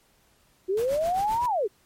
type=linear two-way sweep; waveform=sine; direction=up then down; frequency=359 to 997 to 359 Hz; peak=-22 dBFS; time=0.68-1.68 s; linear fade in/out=20 ms; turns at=1.46 s
type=noise with tremolo; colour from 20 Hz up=pink; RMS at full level=-38 dBFS; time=0.77-1.46 s; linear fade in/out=2 ms; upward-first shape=triangle; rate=7.6 Hz; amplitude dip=85%
effects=pink hiss -63 dBFS RMS until 1.85 s + MP3 64 kbps